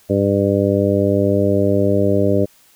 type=harmonic tone; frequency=99.8 Hz; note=G2; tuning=32 cents sharp; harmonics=1 / 2 / 3 / 4 / 5 / 6; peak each=-20 / -20 / -20 / -20 / -20 / -20 dBFS; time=0.09-2.46 s; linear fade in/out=20 ms; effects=white hiss -52 dBFS RMS until 2.75 s

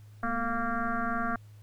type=tone with frequency modulation; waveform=sine; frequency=698.5 Hz; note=F5; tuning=in tune; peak=-27 dBFS; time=0.23-1.36 s; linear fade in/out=2 ms; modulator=229 Hz; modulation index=3.8; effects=added 105 Hz sine -48 dBFS peak until 1.62 s + pink hiss -65 dBFS RMS until 1.62 s

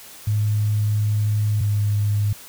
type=tone pair in turn; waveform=sine; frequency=105.6 / 103.67 Hz; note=G#2 / G#2; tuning=+29 / -3 cents; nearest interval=unison; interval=32 cents; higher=first; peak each=-17 dBFS; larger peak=neither; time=0.27-1.61 / 1.61-2.33 s; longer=first; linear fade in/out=5 ms; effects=white hiss -42 dBFS RMS until 2.48 s

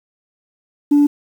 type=tone; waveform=sine; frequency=290 Hz; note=D4; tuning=22 cents flat; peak=-7 dBFS; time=0.91-1.07 s; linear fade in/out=10 ms; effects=tanh soft clip ceiling -6 dBFS + 7-bit

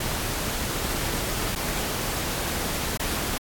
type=noise with dropouts; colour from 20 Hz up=pink; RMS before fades=-28 dBFS; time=0-3.38 s; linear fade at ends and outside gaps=5 ms; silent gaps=1.553-1.558 / 2.975-2.995 s; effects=AAC 64 kbps

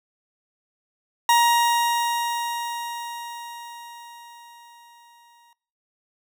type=tone with exponential decay; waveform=40% pulse; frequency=943 Hz; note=A#5; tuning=20 cents sharp; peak=-13 dBFS; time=1.29-5.53 s; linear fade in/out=2 ms; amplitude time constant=920 ms; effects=noise-tail reverb RT60 0.5 s tail -22 dB re dry

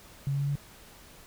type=tone with pitch steps; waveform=sine; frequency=138.59 / 140.04 / 141.5 / 142.98 Hz; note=C#3 / C#3 / C#3 / D3; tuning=0 / +18 / +36 / -46 cents; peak=-26 dBFS; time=0.27-0.554 s; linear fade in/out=0 ms; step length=71 ms; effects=pink hiss -52 dBFS RMS until 1.26 s

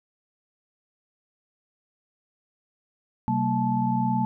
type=tone cluster; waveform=sine; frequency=130.1 / 191 / 229.6 / 871 Hz; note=C3 / G3 / A#3 / A5; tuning=-9 / -45 / -26 / -18 cents; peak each=-28 / -28 / -26 / -26 dBFS; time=3.28-4.25 s; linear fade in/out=0 ms; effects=none

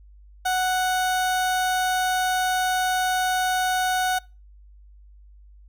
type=tone; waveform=30% pulse; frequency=740 Hz; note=F#5; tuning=in tune; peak=-18 dBFS; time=0.45-4.19 s; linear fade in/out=10 ms; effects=noise-tail reverb RT60 0.3 s tail -25 dB re dry + added 50 Hz sine -46 dBFS peak until 5.68 s

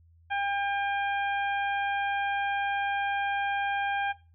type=harmonic tone; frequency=801 Hz; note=G5; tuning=37 cents sharp; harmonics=1 / 2 / 3 / 4; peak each=-29 / -32 / -37 / -41 dBFS; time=0.3-4.13 s; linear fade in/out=20 ms; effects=noise-tail reverb RT60 0.3 s tail -17 dB re dry + added 83 Hz sine -56 dBFS peak until 4.34 s

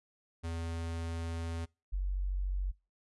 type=tone pair in turn; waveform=square / sine; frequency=83.1 / 46.91 Hz; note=E2 / F#1; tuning=+15 / +25 cents; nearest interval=minor seventh; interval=990 cents; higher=first; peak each=-36 / -30 dBFS; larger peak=second; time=0.43-1.66 / 1.92-2.72 s; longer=first; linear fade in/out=20 ms; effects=noise-tail reverb RT60 0.3 s tail -26 dB re dry + resampled to 24000 Hz

